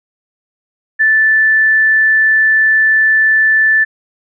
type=tone; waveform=sine; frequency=1757 Hz; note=A6; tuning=3 cents flat; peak=-7 dBFS; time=0.99-3.85 s; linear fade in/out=20 ms; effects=none